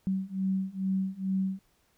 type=beating tone pair; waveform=sine; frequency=189.5 / 191.8 Hz; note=F#3 / G3; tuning=+42 / -37 cents; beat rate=2.3 Hz; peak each=-31 / -30 dBFS; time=0.07-1.59 s; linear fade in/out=0 ms; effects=pink hiss -69 dBFS RMS until 1.97 s